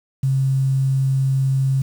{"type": "tone with quantisation", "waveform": "sine", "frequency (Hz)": 134.2, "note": "C3", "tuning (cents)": 44, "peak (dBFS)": -15, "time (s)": [0.23, 1.82], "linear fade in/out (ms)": 5, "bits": 7, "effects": []}